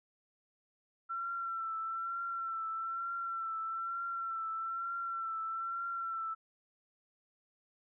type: tone with vibrato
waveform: sine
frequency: 1348 Hz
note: E6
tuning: 38 cents sharp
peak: -35 dBFS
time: 1.09-6.35 s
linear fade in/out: 20 ms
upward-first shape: triangle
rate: 1.1 Hz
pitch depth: 38 cents each way
effects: none